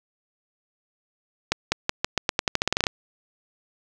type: accelerating click train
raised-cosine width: 0.2 ms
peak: -3 dBFS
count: 16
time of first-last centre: 1.52-2.868 s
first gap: 200 ms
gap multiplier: 0.87
effects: none